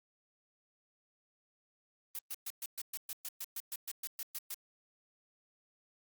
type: noise bursts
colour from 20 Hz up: blue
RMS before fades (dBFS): -40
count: 16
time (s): 2.15-4.542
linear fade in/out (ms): 0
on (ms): 37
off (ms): 120
effects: Opus 32 kbps